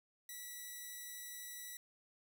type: tone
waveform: 5% pulse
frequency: 1952 Hz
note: B6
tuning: 21 cents flat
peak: -36 dBFS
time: 0.29-1.77 s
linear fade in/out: 2 ms
effects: none